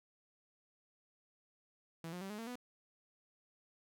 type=tone with pitch steps; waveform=sawtooth; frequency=164.81 / 178.69 / 193.74 / 210.1 / 227.8 / 246.9 Hz; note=E3 / F3 / G3 / G#3 / A#3 / B3; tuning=0 / +40 / -20 / +20 / -40 / 0 cents; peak=-39 dBFS; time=2.04-2.556 s; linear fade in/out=2 ms; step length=86 ms; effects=none

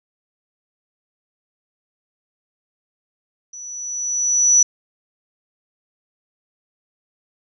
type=tone with level ramp; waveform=sine; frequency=5920 Hz; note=F#8; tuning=in tune; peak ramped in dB=-33 to -8 dBFS; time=3.53-4.63 s; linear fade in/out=5 ms; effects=none

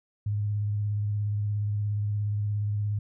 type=tone with vibrato; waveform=sine; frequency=103.8 Hz; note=G#2; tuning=in tune; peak=-25 dBFS; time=0.26-2.99 s; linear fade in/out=5 ms; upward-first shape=square; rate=17 Hz; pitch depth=19 cents each way; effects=none

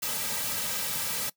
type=noise with comb filter; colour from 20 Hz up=white; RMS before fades=-31 dBFS; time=0.02-1.3 s; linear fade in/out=10 ms; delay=2.8 ms; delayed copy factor=-0.95; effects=noise-tail reverb RT60 0.1 s tail -21 dB re dry

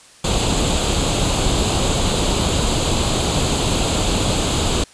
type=noise with comb filter; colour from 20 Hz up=pink; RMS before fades=-18 dBFS; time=0.24-4.84 s; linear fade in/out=5 ms; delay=0.27 ms; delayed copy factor=+0.65; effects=white hiss -46 dBFS RMS until 4.93 s + resampled to 22050 Hz

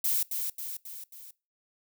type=noise with echo; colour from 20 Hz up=violet; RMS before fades=-27 dBFS; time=0.04-0.23 s; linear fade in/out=5 ms; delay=270 ms; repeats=4; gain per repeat=-5 dB; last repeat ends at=1.31 s; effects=noise-tail reverb RT60 0.3 s tail -23 dB re dry

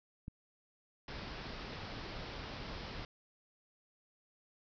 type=click; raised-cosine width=5 ms; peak=-31 dBFS; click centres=0.281 s
type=low-pass noise; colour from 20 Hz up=pink; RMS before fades=-45 dBFS; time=1.08-3.05 s; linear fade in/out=2 ms; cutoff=5400 Hz; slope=96 dB/octave
effects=none

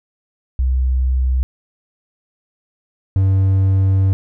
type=tone pair in turn; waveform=sine / triangle; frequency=64.1 / 96.04 Hz; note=C2 / G2; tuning=-35 / -35 cents; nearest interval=perfect fifth; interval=700 cents; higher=second; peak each=-13 / -9 dBFS; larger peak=second; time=0.59-1.43 / 3.16-4.13 s; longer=second; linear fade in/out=0 ms; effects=none

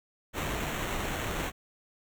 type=noise with sample-and-hold; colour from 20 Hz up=pink; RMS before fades=-33 dBFS; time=0.33-1.52 s; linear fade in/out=50 ms; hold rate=4900 Hz; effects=none

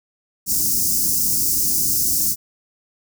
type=band-stop noise; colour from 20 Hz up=white; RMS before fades=-19 dBFS; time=0.46-2.36 s; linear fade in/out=50 ms; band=340 to 5100 Hz; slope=48 dB/octave; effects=none

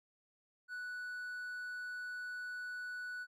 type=tone; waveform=triangle; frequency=1480 Hz; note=F#6; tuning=in tune; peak=-39 dBFS; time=0.68-3.27 s; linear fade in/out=50 ms; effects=none

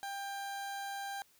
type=tone; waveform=30% pulse; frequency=794 Hz; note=G5; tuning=22 cents sharp; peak=-36 dBFS; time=0.03-1.22 s; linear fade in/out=0 ms; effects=white hiss -67 dBFS RMS until 1.39 s

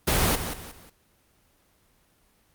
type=noise with echo; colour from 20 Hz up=pink; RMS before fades=-22 dBFS; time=0.07-0.36 s; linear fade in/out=10 ms; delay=180 ms; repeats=3; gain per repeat=-9 dB; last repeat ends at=0.9 s; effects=pink hiss -64 dBFS RMS until 2.54 s + Opus 24 kbps

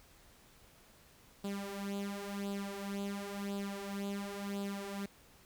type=tone with flanger; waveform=sawtooth; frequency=199.8 Hz; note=G3; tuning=33 cents sharp; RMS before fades=-40 dBFS; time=1.44-5.06 s; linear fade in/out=5 ms; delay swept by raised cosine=0.24 to 4.74 ms; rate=0.95 Hz; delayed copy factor=+0.7; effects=pink hiss -62 dBFS RMS until 5.45 s

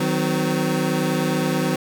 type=chord; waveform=25% pulse; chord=C diminished; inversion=first; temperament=equal with one note detuned; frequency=155.56 / 185 / 255.5 Hz; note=Eb3 / Gb3 / C4; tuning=0 / 0 / -41 cents; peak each=-20 dBFS; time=0-1.76 s; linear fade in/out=5 ms; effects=none

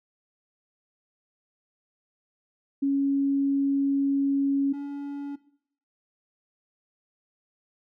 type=tone pair in turn; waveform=sine / triangle; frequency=277.2 / 283.5 Hz; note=C#4 / C#4; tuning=0 / +39 cents; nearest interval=unison; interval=39 cents; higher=second; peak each=-21 / -29 dBFS; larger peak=first; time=2.82-4.73 / 4.73-5.36 s; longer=first; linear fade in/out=10 ms; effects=noise-tail reverb RT60 0.6 s tail -17 dB re dry

